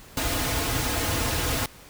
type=noise with comb filter; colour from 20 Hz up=pink; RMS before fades=-26 dBFS; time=0.17-1.66 s; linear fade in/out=2 ms; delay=5.2 ms; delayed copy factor=-0.75; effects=pink hiss -48 dBFS RMS until 1.89 s